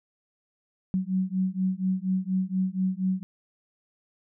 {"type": "beating tone pair", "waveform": "sine", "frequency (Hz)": [185.3, 189.5], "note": ["F#3", "F#3"], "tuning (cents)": [3, 42], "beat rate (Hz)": 4.2, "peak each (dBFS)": -27, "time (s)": [0.94, 3.23], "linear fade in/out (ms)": 0, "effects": []}